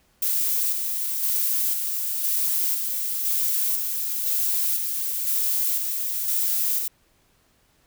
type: noise with tremolo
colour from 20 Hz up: violet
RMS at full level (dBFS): -23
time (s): 0.22-6.88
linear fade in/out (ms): 5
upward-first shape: square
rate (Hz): 0.99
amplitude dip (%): 35
effects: pink hiss -63 dBFS RMS until 7.86 s